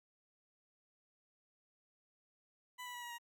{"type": "tone with pitch steps", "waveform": "20% pulse", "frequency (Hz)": [995, 982.4, 970, 957.8, 945.7], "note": ["B5", "B5", "B5", "A#5", "A#5"], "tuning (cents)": [13, -9, -31, 47, 25], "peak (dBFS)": -40, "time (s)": [2.78, 3.185], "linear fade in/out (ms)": 20, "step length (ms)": 81, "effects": []}